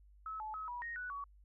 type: tone with pitch steps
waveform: sine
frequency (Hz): 1295 / 863 / 1282 / 971 / 1866 / 1480 / 1128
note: E6 / A5 / E6 / B5 / A#6 / F#6 / C#6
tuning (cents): -31 / -34 / -49 / -30 / +1 / 0 / +30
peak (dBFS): -40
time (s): 0.26-1.24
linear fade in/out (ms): 2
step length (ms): 140
effects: added 50 Hz sine -59 dBFS peak until 1.44 s